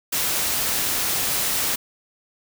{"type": "noise", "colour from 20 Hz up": "white", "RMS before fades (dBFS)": -23, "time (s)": [0.12, 1.76], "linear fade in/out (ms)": 10, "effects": []}